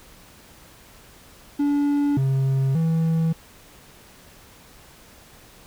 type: tone with pitch steps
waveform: triangle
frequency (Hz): 287.5 / 134.4 / 162.8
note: D4 / C3 / E3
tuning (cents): -37 / +47 / -21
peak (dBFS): -16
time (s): 1.59-3.33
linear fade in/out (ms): 10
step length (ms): 580
effects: pink hiss -49 dBFS RMS until 5.66 s